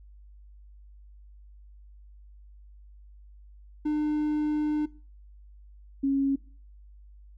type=tone pair in turn; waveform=triangle / sine; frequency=301.4 / 274.4 Hz; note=D4 / C#4; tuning=+45 / -17 cents; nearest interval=major second; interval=162 cents; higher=first; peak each=-22 dBFS; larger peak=neither; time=3.85-4.86 / 6.03-6.36 s; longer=first; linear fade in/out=10 ms; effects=noise-tail reverb RT60 0.4 s tail -21 dB re dry + added 50 Hz sine -48 dBFS peak until 7.37 s